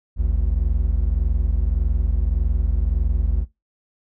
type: tone pair together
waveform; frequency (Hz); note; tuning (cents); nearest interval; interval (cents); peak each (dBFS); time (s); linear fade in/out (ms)
triangle; 51.71 / 73.42; G#1 / D2; -7 / 0; tritone; 607; -16 / -20; 0.16-3.46; 50
effects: noise-tail reverb RT60 0.2 s tail -20 dB re dry